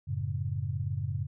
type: chord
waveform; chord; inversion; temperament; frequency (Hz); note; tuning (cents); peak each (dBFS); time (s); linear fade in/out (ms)
sine; F# minor; none; equal; 92.5 / 110 / 138.59; F#2 / A2 / C#3; 0 / 0 / 0; -34; 0.07-1.27; 20
effects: none

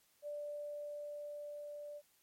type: tone with level ramp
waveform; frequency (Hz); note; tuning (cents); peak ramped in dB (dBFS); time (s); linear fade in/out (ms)
sine; 587.3; D5; 0; -40 to -45; 0.22-2.02; 50
effects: white hiss -72 dBFS RMS until 2.22 s + MP3 64 kbps

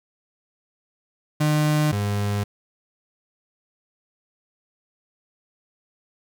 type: tone pair in turn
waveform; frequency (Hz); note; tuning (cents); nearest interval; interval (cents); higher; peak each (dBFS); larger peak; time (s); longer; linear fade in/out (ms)
35% pulse; 151.4 / 102.25; D#3 / G#2; -47 / -26; perfect fifth; 679; first; -16 / -20; first; 1.4-1.92 / 1.92-2.44; neither; 10
effects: none

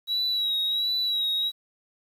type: tone with vibrato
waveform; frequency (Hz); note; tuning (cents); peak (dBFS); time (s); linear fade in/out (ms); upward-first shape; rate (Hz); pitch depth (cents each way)
triangle; 3874; B7; -34; -21; 0.07-1.52; 50; sine; 1.4; 44
effects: tanh soft clip ceiling -19 dBFS + 9-bit

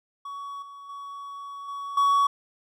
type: tone with level steps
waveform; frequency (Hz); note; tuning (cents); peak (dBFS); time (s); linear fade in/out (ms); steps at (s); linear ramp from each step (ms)
triangle; 1124; C#6; +24; -32 / -39 / -34 / -30 / -16; 0.25-2.27; 5; 0.62 / 0.89 / 1.68 / 1.97; 5
effects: none

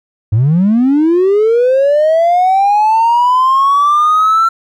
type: linear sweep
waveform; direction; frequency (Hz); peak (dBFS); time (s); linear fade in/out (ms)
triangle; up; 99.1 to 1353; -4; 0.32-4.49; 10
effects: tanh soft clip ceiling -3 dBFS

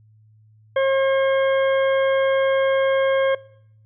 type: harmonic tone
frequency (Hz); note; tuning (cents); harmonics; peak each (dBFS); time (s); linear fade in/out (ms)
538; C5; +48; 1 / 2 / 3 / 4 / 6; -16 / -28 / -28 / -32 / -35; 0.76-3.35; 5
effects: noise-tail reverb RT60 0.7 s tail -23 dB re dry + added 108 Hz sine -50 dBFS peak until 3.85 s

